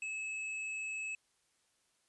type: tone with tanh clipping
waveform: sine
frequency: 2593 Hz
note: E7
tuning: 29 cents flat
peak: -39 dBFS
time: 0.02-1.15 s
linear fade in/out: 2 ms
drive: 11 dB
effects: white hiss -75 dBFS RMS until 2.08 s + resampled to 24000 Hz